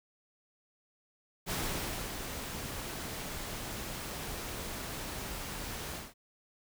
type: noise with ADSR envelope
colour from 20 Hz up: pink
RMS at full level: -34 dBFS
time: 1.46-6.14 s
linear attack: 43 ms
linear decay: 620 ms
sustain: -6 dB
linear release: 190 ms
effects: none